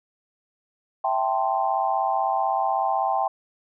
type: chord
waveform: sine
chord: A minor seventh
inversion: second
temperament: equal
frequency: 659.3 / 784 / 880 / 1046.5 Hz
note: E5 / G5 / A5 / C6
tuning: 0 / 0 / 0 / 0 cents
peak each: -28 / -23 / -28 / -28 dBFS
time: 1.04-3.28 s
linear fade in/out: 5 ms
effects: none